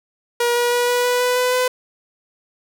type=tone with pitch steps; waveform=sawtooth; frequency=478.1 / 481.7 / 485.3 / 489 / 492.7 / 496.4 / 500.1 / 503.9 Hz; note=A#4 / B4 / B4 / B4 / B4 / B4 / B4 / B4; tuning=+44 / -43 / -30 / -17 / -4 / +9 / +22 / +35 cents; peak=-12 dBFS; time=0.4-1.68 s; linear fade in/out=5 ms; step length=160 ms; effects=none